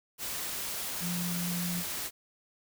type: tone in noise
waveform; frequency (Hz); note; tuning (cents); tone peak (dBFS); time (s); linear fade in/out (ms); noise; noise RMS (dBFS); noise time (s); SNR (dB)
sine; 175.5; F3; +9; -32; 1-1.84; 50; white; -36; 0.18-2.11; +1
effects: none